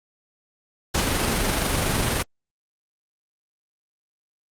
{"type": "noise with amplitude modulation", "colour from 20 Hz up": "pink", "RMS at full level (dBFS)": -21, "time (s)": [0.94, 2.23], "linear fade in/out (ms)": 10, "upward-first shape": "sine", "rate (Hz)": 23.9, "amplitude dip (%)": 25, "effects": ["low-pass 12000 Hz 12 dB/octave", "Opus 48 kbps"]}